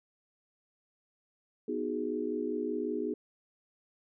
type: chord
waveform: sine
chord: G# minor seventh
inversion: first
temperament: equal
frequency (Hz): 246.9 / 311.1 / 370 / 415.3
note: B3 / D#4 / F#4 / G#4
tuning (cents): 0 / 0 / 0 / 0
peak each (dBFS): -37 / -36 / -38 / -35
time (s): 1.68-3.14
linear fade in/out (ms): 5
effects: none